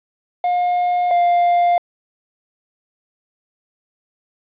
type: tone pair in turn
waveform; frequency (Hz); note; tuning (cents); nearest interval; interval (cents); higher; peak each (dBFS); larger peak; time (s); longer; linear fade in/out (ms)
triangle; 713 / 700.3; F5 / F5; +36 / +5; unison; 31; first; -13 / -10; second; 0.44-1.11 / 1.11-1.78; neither; 2
effects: resampled to 8000 Hz + 8-bit